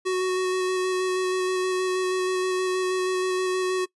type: tone with vibrato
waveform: square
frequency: 370.4 Hz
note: F#4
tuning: 2 cents sharp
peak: -23 dBFS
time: 0.05-3.86 s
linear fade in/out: 20 ms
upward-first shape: square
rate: 6.3 Hz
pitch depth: 10 cents each way
effects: noise-tail reverb RT60 0.1 s tail -21 dB re dry + resampled to 24000 Hz